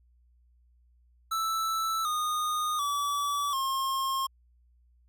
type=tone with pitch steps; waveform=square; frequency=1319 / 1230.7 / 1148.3 / 1071.4 Hz; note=E6 / D#6 / D6 / C6; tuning=+1 / -19 / -39 / +41 cents; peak=-28 dBFS; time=1.31-4.27 s; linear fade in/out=10 ms; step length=740 ms; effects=added 60 Hz sine -60 dBFS peak until 5.08 s